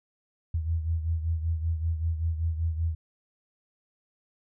sine beating tone pair, 81.1 / 86.3 Hz, E2 / F2, -28 / -20 cents, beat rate 5.2 Hz, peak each -26 / -33 dBFS, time 0.54-2.95 s, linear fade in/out 5 ms, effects none

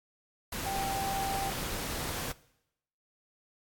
sine tone in noise, 782 Hz, G5, 4 cents flat, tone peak -32 dBFS, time 0.66-1.5 s, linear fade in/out 5 ms, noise pink, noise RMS -36 dBFS, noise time 0.52-2.32 s, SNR +1 dB, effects noise-tail reverb RT60 0.8 s tail -20 dB re dry + AAC 64 kbps

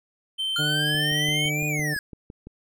triangle tone, 3103 Hz, G7, 18 cents flat, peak -23 dBFS, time 0.38-1.5 s, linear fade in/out 20 ms
square exponential two-way sweep, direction up then down, 1396.9 to 2478 to 1628 Hz, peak -27 dBFS, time 0.56-1.99 s, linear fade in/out 2 ms, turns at 1.67 s
harmonic tone, 150 Hz, D3, 37 cents sharp, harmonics 1 / 2 / 3 / 4 / 5, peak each -27 / -33 / -37 / -39 / -41 dBFS, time 0.58-1.95 s, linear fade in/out 20 ms
click train, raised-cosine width 3 ms, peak -27 dBFS, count 10, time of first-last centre 0.95-2.47 s, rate 5.92 Hz
effects none

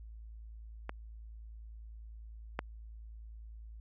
clicks, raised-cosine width 0.5 ms, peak -23 / -18 dBFS, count 2, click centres 0.894 / 2.591 s, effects added 55 Hz sine -46 dBFS peak until 3.8 s

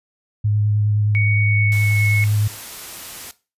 sine tone with vibrato, 104.9 Hz, G#2, 18 cents sharp, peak -15 dBFS, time 0.44-2.48 s, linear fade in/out 10 ms, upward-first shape square, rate 9.6 Hz, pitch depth 12 cents each way
sine tone with pitch glide, 2234 to 2193 Hz, C#7 to C#7, +13 to -19 cents, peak -19 dBFS, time 1.15-2.24 s, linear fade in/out 0 ms, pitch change -32 cents, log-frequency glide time 1.41-2.05 s
white noise, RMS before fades -34 dBFS, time 1.72-3.31 s, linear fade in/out 0 ms
effects noise-tail reverb RT60 0.3 s tail -17 dB re dry + resampled to 32000 Hz

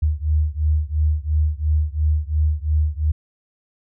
sine beating tone pair, 75.3 / 78.2 Hz, D2 / D#2, +44 / +9 cents, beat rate 2.9 Hz, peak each -19 / -20 dBFS, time 0.02-3.12 s, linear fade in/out 10 ms, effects none

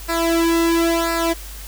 sawtooth tone with flanger, 333.6 Hz, E4, 21 cents sharp, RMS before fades -18 dBFS, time 0.08-1.34 s, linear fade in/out 20 ms, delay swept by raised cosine 0.31 to 1.71 ms, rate 0.96 Hz, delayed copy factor -0.95, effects added 50 Hz sine -33 dBFS peak until 1.67 s + white hiss -38 dBFS RMS until 1.67 s

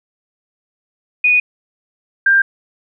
sine tone pair in turn, 2472 / 1589.5 Hz, D#7 / G6, -12 / +24 cents, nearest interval minor sixth, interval 764 cents, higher first, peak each -9 / -8 dBFS, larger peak second, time 1.24-1.4 / 2.26-2.42 s, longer neither, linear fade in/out 5 ms, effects none

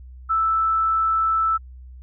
sine tone, 1318.5 Hz, E6, in tune, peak -17 dBFS, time 0.29-1.58 s, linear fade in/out 20 ms, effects added 63 Hz sine -38 dBFS peak until 2.02 s

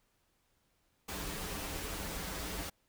pink noise with comb filter, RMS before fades -40 dBFS, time 1.08-2.7 s, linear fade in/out 10 ms, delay 8.3 ms, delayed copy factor -0.6, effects pink hiss -75 dBFS RMS until 2.88 s

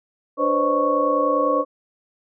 sine tone cluster, 293.7 / 504 / 534 / 609 / 1108 Hz, D4 / B4 / C5 / D#5 / C#6, 0 / +35 / +35 / -37 / -1 cents, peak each -25 / -23 / -22 / -27 / -21 dBFS, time 0.37-1.65 s, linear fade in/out 50 ms, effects none

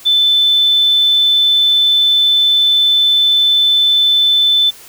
sine tone, 3520 Hz, A7, in tune, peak -8 dBFS, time 0.05-4.71 s, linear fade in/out 20 ms, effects white hiss -38 dBFS RMS until 4.88 s

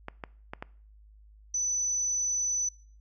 clicks, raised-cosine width 0.5 ms, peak -21 dBFS, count 4, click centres 0.084 / 0.238 / 0.535 / 0.625 s
sine tone, 5990 Hz, F#8, 20 cents sharp, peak -26 dBFS, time 1.54-2.69 s, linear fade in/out 5 ms
effects noise-tail reverb RT60 0.5 s tail -22 dB re dry + added 52 Hz sine -52 dBFS peak until 3 s

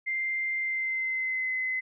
sine tone with pitch glide, 2093 to 2040 Hz, C7 to C7, 0 to -44 cents, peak -27 dBFS, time 0.06-1.81 s, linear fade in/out 20 ms, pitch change -44 cents, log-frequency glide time 0.58-1.52 s, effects none

